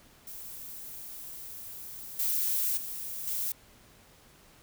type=noise with level steps; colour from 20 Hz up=violet; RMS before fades=-43 / -29 / -38 / -32 dBFS; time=0.27-3.52 s; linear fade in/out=2 ms; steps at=2.19 / 2.77 / 3.27 s; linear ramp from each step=5 ms; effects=pink hiss -58 dBFS RMS until 4.62 s